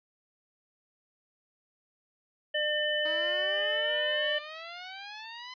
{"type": "harmonic tone", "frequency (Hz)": 601, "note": "D5", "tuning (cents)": 40, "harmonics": [1, 3, 5], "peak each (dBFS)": [-31, -31, -31], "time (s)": [2.54, 4.39], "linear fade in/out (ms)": 10}
{"type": "exponential sweep", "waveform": "10% pulse", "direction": "up", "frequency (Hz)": [311.1, 1023], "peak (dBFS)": -32, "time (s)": [3.05, 5.54], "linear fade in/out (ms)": 5}
{"effects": ["resampled to 11025 Hz"]}